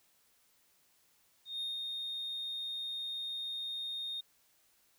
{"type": "tone with ADSR envelope", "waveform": "sine", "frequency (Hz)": 3687, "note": "A#7", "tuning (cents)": -20, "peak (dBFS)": -32, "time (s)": [1.45, 4.21], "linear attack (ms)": 160, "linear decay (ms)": 160, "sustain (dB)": -3, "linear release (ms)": 10, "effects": ["tanh soft clip ceiling -34 dBFS", "white hiss -70 dBFS RMS until 4.98 s"]}